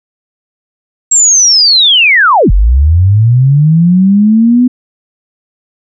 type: linear two-way sweep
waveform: sine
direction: down then up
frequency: 7640 to 41.77 to 252.7 Hz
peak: -3 dBFS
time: 1.11-4.68 s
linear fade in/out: 10 ms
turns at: 2.51 s
effects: none